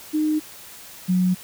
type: tone pair in turn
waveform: sine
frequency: 307.3 / 182.72 Hz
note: D#4 / F#3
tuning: -21 / -21 cents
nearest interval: major sixth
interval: 900 cents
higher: first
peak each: -18 / -16 dBFS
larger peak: second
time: 0.13-0.4 / 1.08-1.35 s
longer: neither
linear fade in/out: 20 ms
effects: white hiss -42 dBFS RMS until 1.43 s